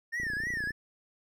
triangle tone with vibrato, 1800 Hz, A6, 39 cents sharp, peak -29 dBFS, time 0.12-0.72 s, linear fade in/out 20 ms, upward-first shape triangle, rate 3.3 Hz, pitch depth 170 cents each way
click train, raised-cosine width 3 ms, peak -30 dBFS, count 16, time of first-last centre 0.2-0.707 s, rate 29.6 Hz
effects none

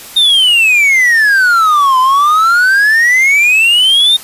triangle exponential two-way sweep, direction down then up, 3700 to 1012 to 3700 Hz, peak -4 dBFS, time 0.16-4.17 s, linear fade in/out 10 ms, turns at 1.99 s, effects white hiss -31 dBFS RMS until 4.23 s + resampled to 32000 Hz

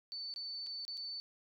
sine tone with dropouts, 4512 Hz, C#8, 30 cents sharp, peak -40 dBFS, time 0.12-1.2 s, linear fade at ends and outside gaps 0 ms, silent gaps 0.339-0.361 / 0.664-0.669 / 0.851-0.88 / 0.971-0.976 s, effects none

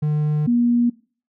triangle / sine tone pair in turn, 150.7 / 239.2 Hz, D3 / A#3, +45 / +45 cents, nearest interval minor sixth, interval 800 cents, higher second, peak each -15 / -14 dBFS, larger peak second, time 0.02-0.47 / 0.47-0.9 s, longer first, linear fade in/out 10 ms, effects noise-tail reverb RT60 0.4 s tail -21 dB re dry

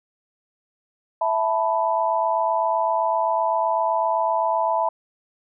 sine chord, E suspended fourth, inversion none, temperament equal, 659.3 / 880 / 987.8 Hz, E5 / A5 / B5, 0 / 0 / 0 cents, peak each -23 dBFS, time 1.21-4.89 s, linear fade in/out 5 ms, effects none

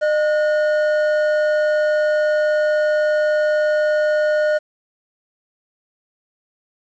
triangle tone pair together, 607.9 / 1453 Hz, D#5 / F#6, -40 / -32 cents, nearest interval octave + minor third, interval 1508 cents, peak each -13 / -23 dBFS, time 0.01-4.59 s, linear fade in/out 20 ms, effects resampled to 16000 Hz + 8-bit

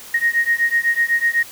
sine beating tone pair, 1864.7 / 1872.7 Hz, A#6 / A#6, 0 / +7 cents, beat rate 8 Hz, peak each -18 / -18 dBFS, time 0.14-1.43 s, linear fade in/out 5 ms, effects white hiss -38 dBFS RMS until 1.51 s

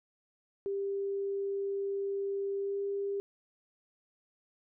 sine tone with pitch glide, 396.1 to 399.1 Hz, G4 to G4, +18 to +31 cents, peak -31 dBFS, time 0.66-3.2 s, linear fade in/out 0 ms, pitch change +13 cents, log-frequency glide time 2.59-2.79 s, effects none

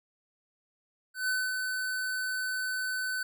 square tone with ADSR envelope, 1512 Hz, F#6, 37 cents sharp, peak -27 dBFS, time 1.14-3.23 s, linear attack 140 ms, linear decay 240 ms, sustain -4 dB, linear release 4 ms, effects none

